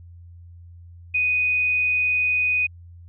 sine tone, 2489 Hz, D#7, in tune, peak -18 dBFS, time 1.14-2.67 s, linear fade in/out 10 ms, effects added 86 Hz sine -41 dBFS peak until 3.08 s

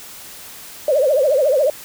sine tone with vibrato, 562 Hz, C#5, 24 cents sharp, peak -12 dBFS, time 0.88-1.7 s, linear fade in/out 2 ms, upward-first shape triangle, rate 14 Hz, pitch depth 220 cents each way, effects white hiss -37 dBFS RMS until 1.84 s

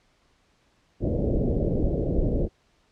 pink low-pass noise, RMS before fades -24 dBFS, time 1-2.49 s, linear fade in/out 50 ms, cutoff 590 Hz, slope 48 dB/octave, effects pink hiss -65 dBFS RMS until 2.91 s + low-pass 6000 Hz 12 dB/octave

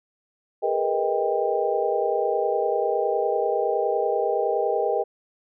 sine tone cluster, 407.5 / 458.9 / 488.8 / 626 / 793 Hz, G#4 / A#4 / B4 / D#5 / G5, -33 / -27 / -18 / +10 / +20 cents, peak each -27 dBFS, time 0.62-5.04 s, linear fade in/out 20 ms, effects none

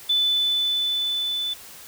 sine tone with level ramp, 3500 Hz, A7, 10 cents flat, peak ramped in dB -17 to -24 dBFS, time 0.09-1.54 s, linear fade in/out 10 ms, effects white hiss -43 dBFS RMS until 1.87 s

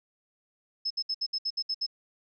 sine tone bursts, 5200 Hz, E8, 24 cents flat, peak -27 dBFS, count 9, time 0.85-1.865 s, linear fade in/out 10 ms, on 55 ms, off 65 ms, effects none

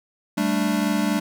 square chord, G suspended second, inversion none, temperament equal, 196 / 220 / 293.7 Hz, G3 / A3 / D4, 0 / 0 / 0 cents, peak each -25 dBFS, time 0.37-1.2 s, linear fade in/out 10 ms, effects none

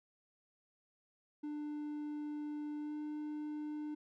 triangle tone with pitch glide, 297.5 to 300.6 Hz, D4 to D4, +22 to +40 cents, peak -37 dBFS, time 1.43-3.95 s, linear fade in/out 10 ms, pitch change +18 cents, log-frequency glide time 2.79-2.95 s, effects none

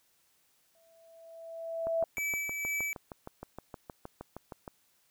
sine tone with exponential growth, 660 Hz, E5, 2 cents sharp, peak -25 dBFS, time 0.75-2.04 s, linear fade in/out 2 ms, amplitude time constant 280 ms
click train, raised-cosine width 1 ms, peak -27 dBFS, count 19, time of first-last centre 1.87-4.678 s, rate 6.41 Hz
square tone with tremolo, 2302 Hz, D7, 35 cents flat, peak -31 dBFS, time 2.17-2.93 s, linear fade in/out 0 ms, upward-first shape sine, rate 2.1 Hz, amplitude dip 40%
effects white hiss -70 dBFS RMS until 5.1 s

